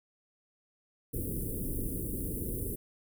pink band-stop noise, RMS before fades -35 dBFS, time 1.13-2.76 s, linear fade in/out 10 ms, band 460 to 9700 Hz, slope 48 dB/octave, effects none

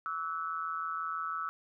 sine tone with amplitude modulation, 1309 Hz, E6, 13 cents flat, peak -29 dBFS, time 0.06-1.49 s, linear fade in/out 0 ms, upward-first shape sine, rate 166 Hz, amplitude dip 90%, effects none

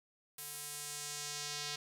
square tone with band-pass filter sweep, 146.83 Hz, D3, in tune, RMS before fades -43 dBFS, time 0.38-1.76 s, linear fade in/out 5 ms, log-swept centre 12000 to 4700 Hz, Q 1.4, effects none

